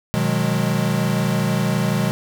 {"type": "chord", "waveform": "square", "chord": "G# minor seventh", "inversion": "first", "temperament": "equal with one note detuned", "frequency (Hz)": [123.47, 155.56, 181.82, 207.7], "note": ["B2", "D#3", "F#3", "G#3"], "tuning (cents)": [0, 0, -30, 0], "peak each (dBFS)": -24, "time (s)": [0.14, 2.11], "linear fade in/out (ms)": 0, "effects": []}